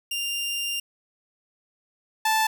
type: tone pair in turn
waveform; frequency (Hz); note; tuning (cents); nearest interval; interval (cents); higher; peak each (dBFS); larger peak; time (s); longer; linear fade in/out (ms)
sawtooth; 2794 / 878; F7 / A5; 0 / -4; octave + minor sixth; 2004; first; -23 / -16; second; 0.11-0.8 / 2.25-2.47; first; 5
effects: none